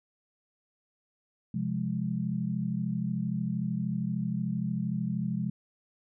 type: chord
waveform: sine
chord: F minor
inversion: second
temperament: equal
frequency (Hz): 130.81 / 174.61 / 207.7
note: C3 / F3 / Ab3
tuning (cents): 0 / 0 / 0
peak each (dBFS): -34 / -32 / -32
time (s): 1.54-5.5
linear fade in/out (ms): 5
effects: none